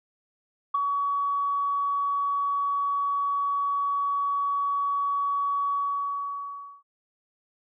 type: tone with ADSR envelope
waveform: sine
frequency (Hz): 1130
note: C#6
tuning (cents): +33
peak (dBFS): -18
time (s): 0.74-6.83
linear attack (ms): 9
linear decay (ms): 12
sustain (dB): -5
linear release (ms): 1100
effects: tanh soft clip ceiling -14 dBFS